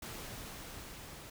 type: noise with level ramp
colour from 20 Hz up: pink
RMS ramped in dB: -44 to -50 dBFS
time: 0.02-1.3 s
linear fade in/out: 5 ms
effects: none